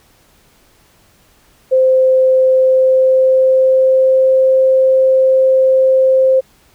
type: tone with pitch glide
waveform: sine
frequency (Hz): 520 to 524.8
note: C5 to C5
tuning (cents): -11 to +5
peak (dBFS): -7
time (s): 1.71-6.41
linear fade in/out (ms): 20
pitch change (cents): +16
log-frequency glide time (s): 2.48-4.42
effects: pink hiss -51 dBFS RMS until 6.74 s